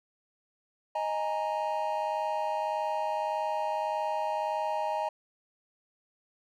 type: chord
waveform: triangle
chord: D# suspended fourth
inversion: none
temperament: equal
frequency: 622.3 / 830.6 / 932.3 Hz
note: D#5 / G#5 / A#5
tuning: 0 / 0 / 0 cents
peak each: -31 dBFS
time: 0.95-5.09 s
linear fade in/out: 5 ms
effects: none